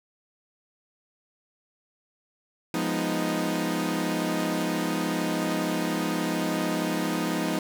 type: chord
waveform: sawtooth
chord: F half-diminished seventh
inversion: none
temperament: equal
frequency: 174.61 / 207.7 / 246.9 / 311.1 Hz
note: F3 / Ab3 / Cb4 / Eb4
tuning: 0 / 0 / 0 / 0 cents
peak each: -27 / -29 / -28 / -25 dBFS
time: 2.74-7.59 s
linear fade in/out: 2 ms
effects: none